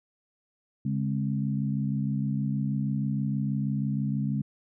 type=tone cluster; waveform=sine; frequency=140.6 / 206.9 / 266.5 Hz; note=C#3 / G#3 / C4; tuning=+25 / -6 / +32 cents; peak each=-28 / -29 / -35 dBFS; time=0.85-4.42 s; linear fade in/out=5 ms; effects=none